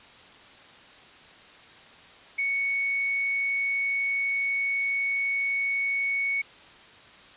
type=tone with quantisation; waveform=sine; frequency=2222 Hz; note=C#7; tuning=4 cents sharp; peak=-24 dBFS; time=2.38-6.42 s; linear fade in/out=10 ms; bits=9; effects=white hiss -50 dBFS RMS until 7.36 s + resampled to 8000 Hz